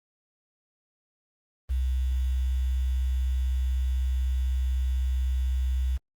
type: tone with quantisation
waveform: sine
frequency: 64 Hz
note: C2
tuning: 38 cents flat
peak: -23 dBFS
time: 1.69-5.98 s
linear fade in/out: 20 ms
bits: 8
effects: Opus 24 kbps